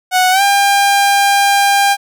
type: tone with pitch glide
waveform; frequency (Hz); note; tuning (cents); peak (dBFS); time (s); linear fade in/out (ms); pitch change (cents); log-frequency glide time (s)
sawtooth; 738 to 800.2; F#5 to G5; -5 to +35; -5; 0.11-1.97; 50; +140; 0.31-0.42
effects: none